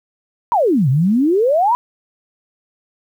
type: exponential two-way sweep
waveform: sine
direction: down then up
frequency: 1011 to 123.47 to 1011 Hz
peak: -11 dBFS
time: 0.52-1.75 s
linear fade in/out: 0 ms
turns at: 0.89 s
effects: 8-bit